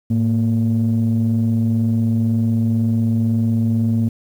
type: ring-modulated tone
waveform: triangle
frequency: 60 Hz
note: B1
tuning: 49 cents flat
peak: -8 dBFS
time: 0.1-4.09 s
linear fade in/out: 10 ms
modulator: 169 Hz
effects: tanh soft clip ceiling -9 dBFS + 8-bit